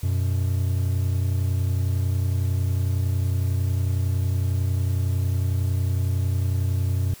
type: tone pair together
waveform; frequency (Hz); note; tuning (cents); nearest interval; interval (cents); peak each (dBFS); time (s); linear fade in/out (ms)
triangle; 92.3 / 123.26; F#2 / B2; -4 / -3; perfect fourth; 501; -19 / -25; 0.03-7.14; 5
effects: white hiss -46 dBFS RMS until 7.2 s